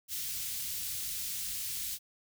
white band-stop noise, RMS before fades -37 dBFS, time 0.08-1.99 s, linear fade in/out 50 ms, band 120 to 3100 Hz, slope 12 dB/octave, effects none

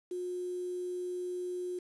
sine tone with quantisation, 360 Hz, F#4, 47 cents flat, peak -34 dBFS, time 0.11-1.79 s, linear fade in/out 5 ms, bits 9, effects resampled to 24000 Hz

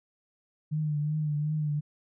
sine tone with vibrato, 151 Hz, D3, 48 cents sharp, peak -26 dBFS, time 0.71-1.81 s, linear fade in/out 20 ms, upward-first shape triangle, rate 2.7 Hz, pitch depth 50 cents each way, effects none

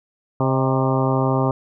harmonic tone with a mistuned harmonic, 132.6 Hz, C3, 23 cents sharp, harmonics 1 / 2 / 3 / 4 / 5 / 6 / 7 / 8 / 9, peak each -20 / -23 / -25 / -26 / -27 / -28 / -28 / -29 / -30 dBFS, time 0.4-1.51 s, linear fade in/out 2 ms, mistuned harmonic 5, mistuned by -59 cents, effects none

